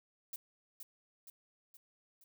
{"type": "noise with echo", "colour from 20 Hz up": "violet", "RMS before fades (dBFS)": -43, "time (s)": [0.33, 0.36], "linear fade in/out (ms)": 2, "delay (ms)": 470, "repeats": 4, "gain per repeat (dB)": -5, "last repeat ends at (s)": 2.24, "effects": []}